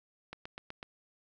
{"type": "click train", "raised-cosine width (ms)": 0.3, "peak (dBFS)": -26, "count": 5, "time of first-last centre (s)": [0.33, 0.829], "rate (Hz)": 8.02, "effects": []}